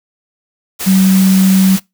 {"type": "tone in noise", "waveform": "sine", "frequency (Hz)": 190, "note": "F#3", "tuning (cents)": 46, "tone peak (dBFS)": -6, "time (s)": [0.86, 1.77], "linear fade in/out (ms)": 20, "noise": "white", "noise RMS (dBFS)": -21, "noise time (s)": [0.79, 1.8], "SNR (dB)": 12, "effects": ["noise-tail reverb RT60 0.2 s tail -24 dB re dry"]}